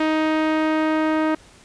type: tone with low-pass filter sweep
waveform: sawtooth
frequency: 312.9 Hz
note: D#4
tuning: 10 cents sharp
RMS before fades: -20 dBFS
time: 0-1.35 s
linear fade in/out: 5 ms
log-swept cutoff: 2700 to 1700 Hz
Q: 1
effects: pink hiss -49 dBFS RMS until 1.64 s + resampled to 22050 Hz